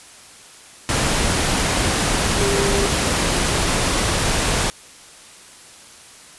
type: tone in noise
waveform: sine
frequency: 398.6 Hz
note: G4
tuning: 29 cents sharp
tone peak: -20 dBFS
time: 2.41-2.86 s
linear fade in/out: 0 ms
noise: pink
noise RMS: -19 dBFS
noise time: 0.89-4.7 s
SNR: -4 dB
effects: white hiss -43 dBFS RMS until 6.38 s + resampled to 24000 Hz